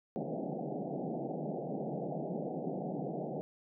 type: band-pass noise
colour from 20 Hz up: pink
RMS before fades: -38 dBFS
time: 0.16-3.41 s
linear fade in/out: 0 ms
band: 140 to 790 Hz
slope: 96 dB/octave
effects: none